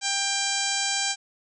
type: harmonic tone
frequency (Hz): 792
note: G5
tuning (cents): +18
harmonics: 1 / 2 / 3 / 4 / 5 / 6 / 7 / 8 / 9 / 10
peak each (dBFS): -33 / -33 / -33 / -33 / -33 / -33 / -33 / -33 / -33 / -33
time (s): 0.01-1.16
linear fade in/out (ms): 50
effects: none